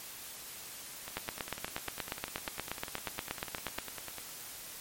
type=two click trains; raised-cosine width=0.3 ms; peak=-24 / -17 dBFS; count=32 / 23; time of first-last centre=1.08-4.183 / 1.17-3.786 s; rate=9.99 / 8.41 Hz; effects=white hiss -46 dBFS RMS until 4.8 s + MP3 64 kbps